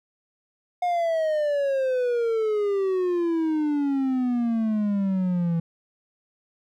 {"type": "exponential sweep", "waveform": "triangle", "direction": "down", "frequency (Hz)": [720, 164.81], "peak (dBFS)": -19, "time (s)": [0.82, 5.6], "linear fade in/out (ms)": 5, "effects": []}